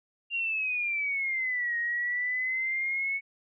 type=exponential two-way sweep; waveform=sine; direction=down then up; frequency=2794 to 1873 to 2217 Hz; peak=-27 dBFS; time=0.3-3.21 s; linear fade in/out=50 ms; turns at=1.77 s; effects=none